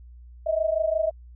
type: tone pair together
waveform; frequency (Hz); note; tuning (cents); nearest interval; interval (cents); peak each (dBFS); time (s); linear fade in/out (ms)
sine; 625.3 / 651; D#5 / E5; +8 / -22; minor second; 70; -24; 0.46-1.11; 10
effects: added 60 Hz sine -43 dBFS peak until 1.35 s